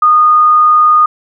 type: tone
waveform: sine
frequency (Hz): 1229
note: D#6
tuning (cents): -22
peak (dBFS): -4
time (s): 0.02-1.06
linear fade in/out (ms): 5
effects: none